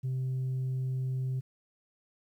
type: tone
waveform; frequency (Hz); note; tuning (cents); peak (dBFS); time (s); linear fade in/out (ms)
sine; 130; C3; -11; -27; 0.03-1.41; 20
effects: tanh soft clip ceiling -28 dBFS + 11-bit